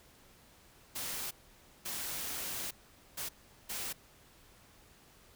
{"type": "noise bursts at uneven times", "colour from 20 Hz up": "white", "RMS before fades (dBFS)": -39, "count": 4, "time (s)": [[0.95, 1.31], [1.85, 2.71], [3.17, 3.29], [3.69, 3.93]], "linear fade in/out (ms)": 10, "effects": ["pink hiss -61 dBFS RMS until 5.35 s"]}